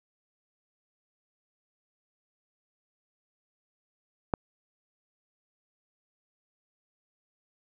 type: click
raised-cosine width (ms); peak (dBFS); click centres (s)
1; -11; 4.338
effects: none